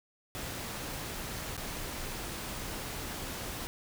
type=noise with dropouts; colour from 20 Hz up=pink; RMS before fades=-39 dBFS; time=0.35-3.67 s; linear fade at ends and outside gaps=0 ms; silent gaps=1.567-1.577 s; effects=none